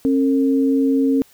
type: tone pair together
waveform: sine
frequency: 270.2 / 455.5 Hz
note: C#4 / A#4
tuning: -44 / -40 cents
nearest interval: major sixth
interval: 904 cents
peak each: -14 / -22 dBFS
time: 0.05-1.22 s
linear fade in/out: 0 ms
effects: white hiss -52 dBFS RMS until 1.33 s